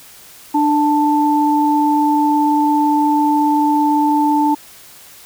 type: tone pair together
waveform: sine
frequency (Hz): 297 / 882.8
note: D4 / A5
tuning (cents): +20 / +5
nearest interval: octave + perfect fifth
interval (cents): 1885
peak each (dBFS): -14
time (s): 0.54-4.55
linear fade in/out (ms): 10
effects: white hiss -41 dBFS RMS until 5.25 s